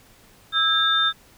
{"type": "tone cluster", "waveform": "sine", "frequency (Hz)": [1313, 1625, 3599], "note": ["E6", "G#6", "A7"], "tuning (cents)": [-7, -38, 38], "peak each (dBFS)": [-23, -24, -19], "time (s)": [0.52, 1.13], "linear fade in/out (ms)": 50, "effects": ["pink hiss -53 dBFS RMS until 1.37 s"]}